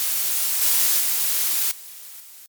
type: noise with level steps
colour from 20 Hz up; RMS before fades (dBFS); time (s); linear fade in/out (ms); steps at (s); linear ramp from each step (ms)
blue; -22 / -18 / -21 / -39 / -43; 0-2.46; 0; 0.61 / 1 / 1.71 / 2.2; 5
effects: MP3 96 kbps